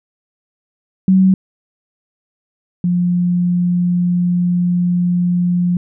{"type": "tone pair in turn", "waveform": "sine", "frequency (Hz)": [188.6, 176.87], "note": ["F#3", "F3"], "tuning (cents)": [33, 22], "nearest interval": "minor second", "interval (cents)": 111, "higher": "first", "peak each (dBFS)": [-7, -12], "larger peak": "first", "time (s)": [[1.08, 1.34], [2.84, 5.77]], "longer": "second", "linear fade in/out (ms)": 2, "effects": []}